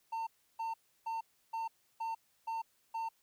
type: tone bursts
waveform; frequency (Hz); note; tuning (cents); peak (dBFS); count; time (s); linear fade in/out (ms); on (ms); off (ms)
triangle; 904; A5; +47; -33; 7; 0.12-3.09; 10; 150; 320
effects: white hiss -73 dBFS RMS until 3.22 s